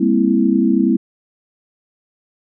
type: chord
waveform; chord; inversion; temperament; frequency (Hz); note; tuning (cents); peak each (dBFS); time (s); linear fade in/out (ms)
sine; C dominant seventh; second; equal with one note detuned; 200.8 / 233.1 / 261.6 / 329.6; G3 / Bb3 / C4 / E4; +42 / 0 / 0 / 0; -17; 0-0.97; 10
effects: none